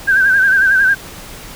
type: tone with vibrato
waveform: sine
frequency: 1567 Hz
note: G6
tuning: 1 cent flat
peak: -8 dBFS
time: 0.07-0.95 s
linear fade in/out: 20 ms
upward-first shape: sine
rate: 11 Hz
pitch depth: 66 cents each way
effects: pink hiss -33 dBFS RMS until 1.55 s